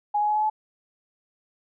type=tone with pitch steps; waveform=sine; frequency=830.6 / 837.8 / 845.1 / 852.5 / 859.9 Hz; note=G#5 / G#5 / G#5 / G#5 / A5; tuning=0 / +15 / +30 / +45 / -40 cents; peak=-20 dBFS; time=0.14-0.5 s; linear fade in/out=10 ms; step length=72 ms; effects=none